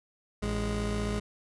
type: tone pair together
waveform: 25% pulse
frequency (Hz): 55.4 / 207.7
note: A1 / G#3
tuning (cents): +13 / 0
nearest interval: octave + major seventh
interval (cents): 2287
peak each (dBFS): -28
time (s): 0.42-1.2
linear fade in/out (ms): 10
effects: resampled to 24000 Hz